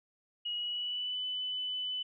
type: tone with pitch glide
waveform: sine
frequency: 2900 to 3002 Hz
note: F#7 to F#7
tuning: -35 to +24 cents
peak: -33 dBFS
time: 0.45-2.03 s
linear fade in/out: 10 ms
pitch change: +59 cents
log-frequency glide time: 0.55-1.2 s
effects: none